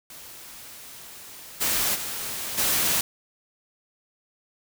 white noise with level steps, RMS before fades -43 / -24 / -32 / -23 dBFS, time 0.1-3.01 s, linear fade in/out 2 ms, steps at 1.6 / 1.94 / 2.57 s, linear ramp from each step 20 ms, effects none

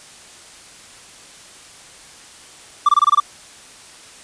triangle tone bursts, 1174.7 Hz, D6, in tune, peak -7 dBFS, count 7, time 2.86-3.201 s, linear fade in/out 5 ms, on 29 ms, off 23 ms, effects white hiss -42 dBFS RMS until 4.23 s + resampled to 22050 Hz

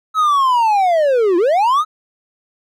triangle linear two-way sweep, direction down then up, 1300 to 332.1 to 1300 Hz, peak -9 dBFS, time 0.14-1.85 s, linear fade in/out 50 ms, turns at 1.37 s, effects none

